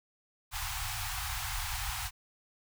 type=band-stop noise; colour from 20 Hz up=pink; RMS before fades=-36 dBFS; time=0.51-2.11 s; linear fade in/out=50 ms; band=120 to 730 Hz; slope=96 dB/octave; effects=none